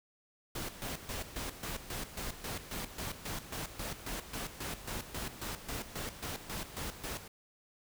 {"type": "noise with tremolo", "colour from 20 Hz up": "pink", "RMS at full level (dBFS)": -39, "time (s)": [0.55, 7.28], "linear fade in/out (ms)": 5, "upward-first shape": "square", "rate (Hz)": 3.7, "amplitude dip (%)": 70, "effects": []}